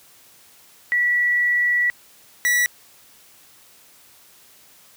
sine / 45% pulse tone pair in turn, 1946 / 1946 Hz, B6 / B6, -26 / -26 cents, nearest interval unison, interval 0 cents, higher neither, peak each -16 dBFS, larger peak neither, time 0.92-1.9 / 2.45-2.66 s, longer first, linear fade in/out 0 ms, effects white hiss -51 dBFS RMS until 4.96 s + high-pass 60 Hz 12 dB/octave

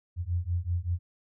sine beating tone pair, 85 / 90.2 Hz, F2 / F#2, -46 / -44 cents, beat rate 5.2 Hz, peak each -30 dBFS, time 0.16-0.99 s, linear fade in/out 50 ms, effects none

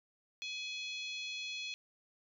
harmonic tone, 843 Hz, G#5, 26 cents sharp, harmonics 3 / 4 / 5 / 6 / 7 / 8, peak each -42 / -44 / -46 / -60 / -53 / -62 dBFS, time 0.42-1.74 s, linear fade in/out 0 ms, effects none

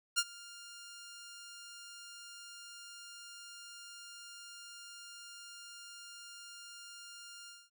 10% pulse tone with ADSR envelope, 1402 Hz, F6, 6 cents sharp, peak -18 dBFS, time 0.16-7.7 s, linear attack 25 ms, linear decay 49 ms, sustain -23 dB, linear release 220 ms, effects none

